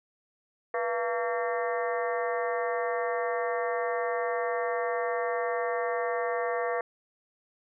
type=harmonic tone with a mistuned harmonic; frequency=228.1 Hz; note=A#3; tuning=37 cents flat; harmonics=2 / 3 / 4 / 5 / 6 / 7 / 8 / 9; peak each=-30 / -32 / -40 / -36 / -43 / -44 / -37 / -45 dBFS; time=0.74-6.81 s; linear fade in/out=2 ms; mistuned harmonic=2; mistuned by=+110 cents; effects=none